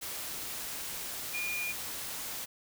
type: tone in noise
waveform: sine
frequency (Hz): 2426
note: D#7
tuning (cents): -44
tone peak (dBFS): -33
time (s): 1.33-1.73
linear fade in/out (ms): 20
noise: white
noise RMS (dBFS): -39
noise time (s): 0.01-2.46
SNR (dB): +3
effects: none